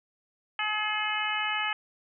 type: harmonic tone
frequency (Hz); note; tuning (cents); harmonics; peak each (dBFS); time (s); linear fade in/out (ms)
425.6; G#4; +42; 2 / 3 / 4 / 5 / 6 / 7; -34 / -34 / -34 / -34 / -34 / -34; 0.59-1.73; 2
effects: none